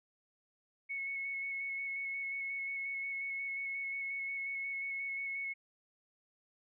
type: tone with vibrato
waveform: sine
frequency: 2200 Hz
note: C#7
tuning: 14 cents flat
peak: -36 dBFS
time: 0.89-5.54 s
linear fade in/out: 20 ms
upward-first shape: square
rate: 5.6 Hz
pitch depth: 12 cents each way
effects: none